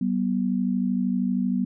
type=tone pair together; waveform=sine; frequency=190.8 / 243.7 Hz; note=G3 / B3; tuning=-47 / -23 cents; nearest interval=major third; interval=424 cents; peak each=-24 / -24 dBFS; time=0.01-1.65 s; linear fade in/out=5 ms; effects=none